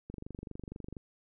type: click train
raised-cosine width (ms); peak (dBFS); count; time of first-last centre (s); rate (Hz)
3; -29; 22; 0.1-0.968; 24.2
effects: none